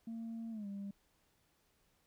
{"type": "tone with pitch glide", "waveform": "sine", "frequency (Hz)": [227.7, 199.37], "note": ["A#3", "G3"], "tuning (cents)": [-40, 30], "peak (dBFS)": -39, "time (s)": [0.07, 0.91], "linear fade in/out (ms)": 5, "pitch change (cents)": -230, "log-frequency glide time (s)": [0.51, 0.67], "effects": ["tanh soft clip ceiling -39 dBFS", "pink hiss -75 dBFS RMS until 2.06 s"]}